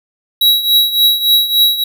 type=tone with tremolo; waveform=square; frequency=3874 Hz; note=B7; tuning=34 cents flat; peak=-6 dBFS; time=0.41-1.84 s; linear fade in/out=5 ms; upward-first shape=triangle; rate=3.5 Hz; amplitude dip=80%; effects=none